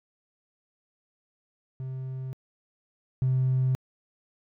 triangle tone pair in turn, 130.81 / 129.76 Hz, C3 / C3, 0 / -14 cents, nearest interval unison, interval 14 cents, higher first, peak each -30 / -18 dBFS, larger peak second, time 1.8-2.33 / 3.22-3.75 s, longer neither, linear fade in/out 0 ms, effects tanh soft clip ceiling -18 dBFS

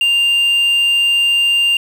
triangle tone with quantisation, 2794 Hz, F7, in tune, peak -9 dBFS, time 0.01-1.77 s, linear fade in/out 2 ms, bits 6, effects none

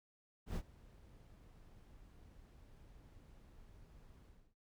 brown noise with ADSR envelope, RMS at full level -38 dBFS, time 0.46-4.55 s, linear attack 99 ms, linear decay 62 ms, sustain -22 dB, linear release 300 ms, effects none

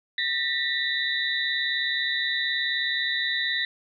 sine tone cluster, 1808 / 1947 / 3632 / 3924 Hz, A6 / B6 / A#7 / B7, +47 / -25 / -46 / -12 cents, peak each -30 / -28 / -31 / -29 dBFS, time 0.18-3.65 s, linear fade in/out 2 ms, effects none

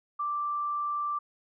sine tone, 1174.7 Hz, D6, in tune, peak -28 dBFS, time 0.19-1.19 s, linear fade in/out 10 ms, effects none

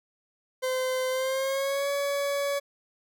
40% pulse tone with pitch glide, 515 to 564.9 Hz, C5 to C#5, -28 to +33 cents, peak -25 dBFS, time 0.62-2.6 s, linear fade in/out 20 ms, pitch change +161 cents, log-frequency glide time 1.1-1.9 s, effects none

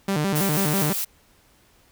sawtooth tone with vibrato, 171.8 Hz, F3, 28 cents flat, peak -17 dBFS, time 0.08-0.93 s, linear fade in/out 5 ms, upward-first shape square, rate 6.1 Hz, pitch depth 230 cents each way
blue noise with tremolo, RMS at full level -26 dBFS, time 0.35-1.05 s, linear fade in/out 10 ms, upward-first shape sine, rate 5 Hz, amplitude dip 30%
effects pink hiss -58 dBFS RMS until 1.91 s

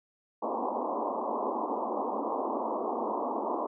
white band-pass noise, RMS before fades -32 dBFS, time 0.42-3.67 s, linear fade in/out 10 ms, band 220 to 1100 Hz, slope 96 dB/octave, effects none

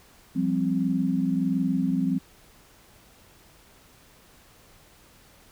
sine chord, F suspended second, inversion none, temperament equal, 174.61 / 196 / 261.6 Hz, F3 / G3 / C4, 0 / 0 / 0 cents, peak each -27 / -27 / -25 dBFS, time 0.35-2.19 s, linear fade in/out 20 ms, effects pink hiss -55 dBFS RMS until 5.51 s

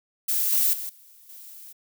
violet noise with level steps, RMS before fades -24 / -21 / -33 / -52 / -44 dBFS, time 0.28-1.73 s, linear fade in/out 10 ms, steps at 0.52 / 0.73 / 0.89 / 1.29 s, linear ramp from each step 5 ms, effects none

